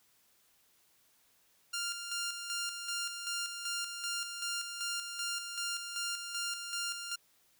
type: tone with tremolo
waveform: 10% pulse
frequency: 1396.9 Hz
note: F6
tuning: in tune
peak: -26 dBFS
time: 1.73-7.16 s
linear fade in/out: 10 ms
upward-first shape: square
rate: 2.6 Hz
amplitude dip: 50%
effects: white hiss -69 dBFS RMS until 7.59 s